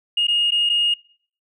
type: tone with dropouts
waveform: sine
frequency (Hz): 2855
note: F7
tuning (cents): +37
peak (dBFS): -15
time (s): 0.17-0.94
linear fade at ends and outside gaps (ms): 5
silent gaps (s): 0.27-0.282 / 0.507-0.519 / 0.692-0.697
effects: noise-tail reverb RT60 0.5 s tail -22 dB re dry + tanh soft clip ceiling -11 dBFS